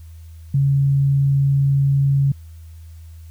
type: tone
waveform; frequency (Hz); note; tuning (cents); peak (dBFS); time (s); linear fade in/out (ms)
sine; 138.59; C#3; 0; -13; 0.54-2.32; 5
effects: added 81 Hz sine -36 dBFS peak until 3.3 s + white hiss -57 dBFS RMS until 3.3 s